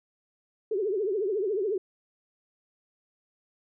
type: tone with vibrato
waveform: sine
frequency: 404.4 Hz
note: G#4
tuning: 46 cents flat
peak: -25 dBFS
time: 0.71-1.78 s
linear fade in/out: 5 ms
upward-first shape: triangle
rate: 14 Hz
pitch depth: 210 cents each way
effects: none